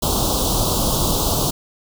pink band-stop noise, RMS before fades -19 dBFS, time 0.02-1.51 s, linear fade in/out 10 ms, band 1200 to 3200 Hz, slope 48 dB/octave, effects none

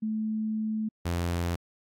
sine / sawtooth tone pair in turn, 217.4 / 86.28 Hz, A3 / F2, -21 / -20 cents, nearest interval octave + major third, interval 1599 cents, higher first, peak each -27 / -23 dBFS, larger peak second, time 0.02-0.89 / 1.05-1.56 s, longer first, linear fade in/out 10 ms, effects AAC 64 kbps

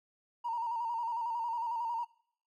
triangle tone with vibrato, 932.3 Hz, A#5, in tune, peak -28 dBFS, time 0.44-2.05 s, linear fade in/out 20 ms, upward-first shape square, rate 11 Hz, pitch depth 45 cents each way, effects noise-tail reverb RT60 0.6 s tail -26 dB re dry + tanh soft clip ceiling -30 dBFS

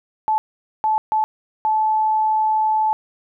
sine tone bursts at uneven times, 868 Hz, A5, 24 cents flat, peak -15 dBFS, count 4, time 0.28-0.38 / 0.84-0.98 / 1.12-1.24 / 1.65-2.93 s, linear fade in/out 0 ms, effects none

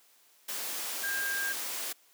sine tone in noise, 1604 Hz, G6, 39 cents sharp, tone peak -31 dBFS, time 1.03-1.53 s, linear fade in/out 10 ms, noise white, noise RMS -36 dBFS, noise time 0.48-1.93 s, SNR +2 dB, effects white hiss -63 dBFS RMS until 2.13 s + high-pass 300 Hz 12 dB/octave

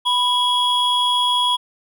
triangle tone pair together, 987.8 / 3323 Hz, B5 / G#7, 0 / 0 cents, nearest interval octave + major sixth, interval 2100 cents, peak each -17 / -16 dBFS, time 0.05-1.57 s, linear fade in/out 20 ms, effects none

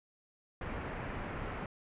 pink low-pass noise, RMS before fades -40 dBFS, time 0.61-1.66 s, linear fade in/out 2 ms, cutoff 2300 Hz, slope 24 dB/octave, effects resampled to 8000 Hz

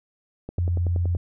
click train, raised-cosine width 2 ms, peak -20 dBFS, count 8, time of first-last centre 0.49-1.15 s, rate 10.6 Hz
sine tone, 87.31 Hz, F2, in tune, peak -20 dBFS, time 0.58-1.17 s, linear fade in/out 5 ms
effects none

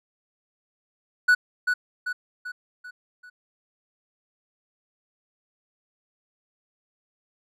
triangle tone with echo, 1477 Hz, F#6, 3 cents flat, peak -12 dBFS, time 1.28-1.35 s, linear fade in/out 10 ms, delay 390 ms, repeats 5, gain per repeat -6 dB, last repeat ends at 3.3 s, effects none

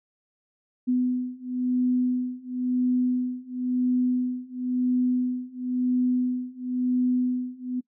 sine beating tone pair, 250 / 250.97 Hz, B3 / B3, +21 / +28 cents, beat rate 0.97 Hz, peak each -26 / -25 dBFS, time 0.87-7.81 s, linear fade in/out 20 ms, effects noise-tail reverb RT60 0.1 s tail -21 dB re dry

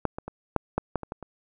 clicks, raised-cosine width 1 ms, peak -9 / -19 / -21 / -7 / -10 / -11 / -21 / -19 / -25 dBFS, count 9, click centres 0.053 / 0.185 / 0.28 / 0.563 / 0.78 / 0.957 / 1.033 / 1.121 / 1.227 s, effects none

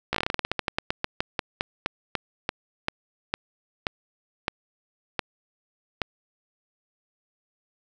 slowing click train, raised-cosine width 0.3 ms, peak -8 dBFS, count 29, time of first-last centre 0.13-6.018 s, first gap 15 ms, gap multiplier 1.16, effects none

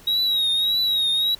triangle tone with vibrato, 3814 Hz, A#7, 39 cents sharp, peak -17 dBFS, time 0.07-1.35 s, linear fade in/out 5 ms, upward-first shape triangle, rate 1.7 Hz, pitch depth 75 cents each way, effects pink hiss -48 dBFS RMS until 1.39 s

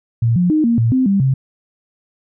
sine tone with pitch steps, 115.9 / 177.7 / 309 / 233.4 / 115 / 258.9 / 197.4 / 133.1 Hz, A#2 / F3 / D#4 / A#3 / A#2 / C4 / G3 / C3, -10 / +30 / -12 / +2 / -23 / -18 / +12 / +30 cents, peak -11 dBFS, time 0.22-1.34 s, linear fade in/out 5 ms, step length 140 ms, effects none

